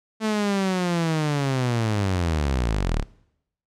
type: linear sweep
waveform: sawtooth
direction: down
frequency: 221 to 31.83 Hz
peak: -17 dBFS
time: 0.2-3.05 s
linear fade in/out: 50 ms
effects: noise-tail reverb RT60 0.8 s tail -22 dB re dry + low-pass 8000 Hz 12 dB/octave